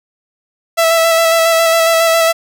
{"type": "tone with vibrato", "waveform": "sawtooth", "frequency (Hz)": 659.3, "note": "E5", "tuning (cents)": 0, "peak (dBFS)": -5, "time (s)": [0.77, 2.33], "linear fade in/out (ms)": 20, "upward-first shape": "square", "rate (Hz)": 7.3, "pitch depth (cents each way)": 16, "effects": []}